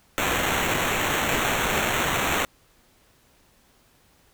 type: noise with sample-and-hold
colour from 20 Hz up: violet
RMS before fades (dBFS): -24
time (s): 0.18-2.45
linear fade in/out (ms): 0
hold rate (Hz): 4900
effects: pink hiss -60 dBFS RMS until 4.33 s